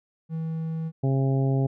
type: tone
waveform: triangle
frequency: 161.4 Hz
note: E3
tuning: 36 cents flat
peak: -25 dBFS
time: 0.29-0.92 s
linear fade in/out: 50 ms
type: harmonic tone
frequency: 134.8 Hz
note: C#3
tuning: 48 cents flat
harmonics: 1 / 2 / 3 / 4 / 5 / 6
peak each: -21 / -29 / -31 / -37 / -36 / -41 dBFS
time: 1.03-1.67 s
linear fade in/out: 10 ms
effects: none